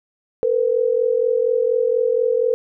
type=tone pair together; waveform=sine; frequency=455.8 / 500 Hz; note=A#4 / B4; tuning=-39 / +21 cents; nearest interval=major second; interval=160 cents; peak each=-18 dBFS; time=0.43-2.54 s; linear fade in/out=0 ms; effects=none